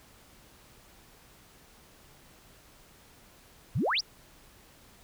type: exponential sweep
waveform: sine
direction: up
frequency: 92.7 to 6130 Hz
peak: -25 dBFS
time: 3.75-4.01 s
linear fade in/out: 10 ms
effects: pink hiss -57 dBFS RMS until 5.03 s